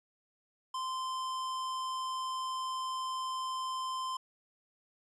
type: tone with hard clipping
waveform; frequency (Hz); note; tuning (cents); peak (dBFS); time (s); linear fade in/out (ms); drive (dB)
sine; 1038; C6; -14; -36; 0.74-4.17; 5; 17
effects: resampled to 24000 Hz